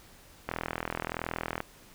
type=click train; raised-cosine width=0.5 ms; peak=-16 dBFS; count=47; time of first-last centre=0.49-1.604 s; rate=41.3 Hz; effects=pink hiss -55 dBFS RMS until 1.94 s